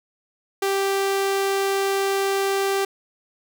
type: tone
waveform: sawtooth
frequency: 392 Hz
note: G4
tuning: in tune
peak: -16 dBFS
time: 0.62-2.85 s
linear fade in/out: 5 ms
effects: none